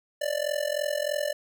square tone with amplitude modulation, 590 Hz, D5, 8 cents sharp, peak -23 dBFS, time 0.21-1.33 s, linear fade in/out 10 ms, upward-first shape sine, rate 43.2 Hz, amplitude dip 90%, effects none

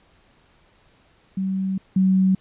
sine tone pair in turn, 190.9 / 188.93 Hz, G3 / F#3, -46 / +36 cents, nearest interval unison, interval 18 cents, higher first, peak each -21 / -14 dBFS, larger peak second, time 1.37-1.78 / 1.96-2.35 s, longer first, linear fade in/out 5 ms, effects pink hiss -58 dBFS RMS until 2.4 s + resampled to 8000 Hz

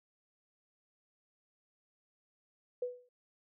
sine tone with exponential decay, 493.9 Hz, B4, in tune, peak -30 dBFS, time 2.82-3.09 s, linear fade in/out 5 ms, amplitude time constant 57 ms, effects none

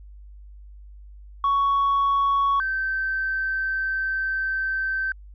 sine tone pair in turn, 1115 / 1550.1 Hz, C#6 / G6, +10 / -20 cents, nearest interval tritone, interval 570 cents, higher second, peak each -16 / -22 dBFS, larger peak first, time 1.44-2.6 / 2.6-5.12 s, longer second, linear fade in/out 2 ms, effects tanh soft clip ceiling -16 dBFS + added 50 Hz sine -41 dBFS peak until 5.34 s

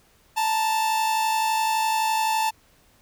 45% pulse tone pair together, 880 / 931.8 Hz, A5 / A#5, 0 / -1 cents, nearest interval minor second, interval 99 cents, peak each -21 / -31 dBFS, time 0.36-2.51 s, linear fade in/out 20 ms, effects pink hiss -59 dBFS RMS until 3.01 s

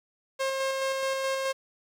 sawtooth tone with tremolo, 535 Hz, C5, 38 cents sharp, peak -22 dBFS, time 0.39-1.53 s, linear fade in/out 20 ms, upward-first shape square, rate 4.7 Hz, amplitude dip 25%, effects low-pass 9000 Hz 12 dB/octave + 9-bit

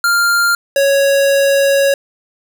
square tone pair in turn, 1396.9 / 554.4 Hz, F6 / C#5, 0 / 0 cents, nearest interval octave + major third, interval 1600 cents, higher first, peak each -11 / -10 dBFS, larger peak second, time 0.04-0.55 / 0.76-1.94 s, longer second, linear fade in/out 2 ms, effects none

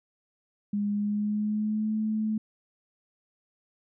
sine tone with pitch glide, 205 to 216.6 Hz, G#3 to A3, -22 to -27 cents, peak -25 dBFS, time 0.73-2.38 s, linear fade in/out 5 ms, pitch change +95 cents, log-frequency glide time 0.9-1.94 s, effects none

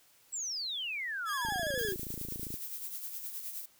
sine exponential sweep, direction down, 7902 to 353.1 Hz, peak -34 dBFS, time 0.32-1.96 s, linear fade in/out 20 ms
sawtooth tone with vibrato, 1661.2 Hz, G#6, in tune, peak -31 dBFS, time 1.25-1.94 s, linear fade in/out 50 ms, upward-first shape square, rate 12 Hz, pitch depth 37 cents each way
click train, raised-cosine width 3 ms, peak -30 dBFS, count 31, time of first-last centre 1.45-2.541 s, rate 27.5 Hz
violet noise with tremolo, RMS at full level -39 dBFS, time 1.78-3.66 s, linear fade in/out 10 ms, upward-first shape sine, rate 9.6 Hz, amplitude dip 50%
effects white hiss -64 dBFS RMS until 3.79 s

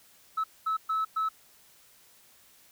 sine tone bursts at uneven times, 1300 Hz, E6, 24 cents flat, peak -24 dBFS, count 4, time 0.37-0.44 / 0.66-0.77 / 0.89-1.05 / 1.16-1.29 s, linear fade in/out 10 ms, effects tanh soft clip ceiling -23 dBFS + white hiss -59 dBFS RMS until 2.71 s

